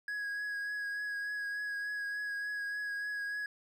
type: tone with vibrato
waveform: triangle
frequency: 1661.2 Hz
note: G#6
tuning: in tune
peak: -33 dBFS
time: 0.08-3.46 s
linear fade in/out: 2 ms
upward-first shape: triangle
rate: 3.4 Hz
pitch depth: 22 cents each way
effects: none